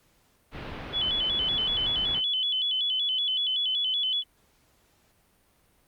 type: low-pass noise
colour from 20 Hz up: pink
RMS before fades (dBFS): -38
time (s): 0.51-2.22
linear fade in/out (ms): 50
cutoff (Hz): 3600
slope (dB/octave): 24
type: tone with vibrato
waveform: sine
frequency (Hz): 3214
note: G7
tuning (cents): +43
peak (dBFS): -24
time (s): 0.92-4.24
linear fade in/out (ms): 50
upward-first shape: square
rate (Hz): 5.3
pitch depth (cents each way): 95
effects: pink hiss -65 dBFS RMS until 5.87 s + Opus 48 kbps